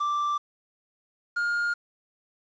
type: tone pair in turn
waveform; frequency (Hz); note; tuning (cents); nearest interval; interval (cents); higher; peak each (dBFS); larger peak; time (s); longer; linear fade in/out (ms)
triangle; 1174.7 / 1416.1; D6 / F6; 0 / +24; minor third; 324; second; -22; neither; 0-0.38 / 1.36-1.74; neither; 10
effects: resampled to 16000 Hz + 9-bit